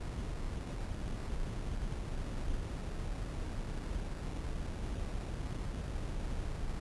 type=noise with sample-and-hold; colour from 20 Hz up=brown; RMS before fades=-38 dBFS; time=0-6.8 s; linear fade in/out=10 ms; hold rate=3150 Hz; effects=resampled to 24000 Hz